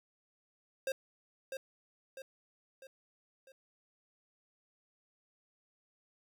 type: tone with echo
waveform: square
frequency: 533 Hz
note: C5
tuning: 32 cents sharp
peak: -33 dBFS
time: 0.87-0.92 s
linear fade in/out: 2 ms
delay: 650 ms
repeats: 4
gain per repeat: -6 dB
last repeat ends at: 3.52 s
effects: none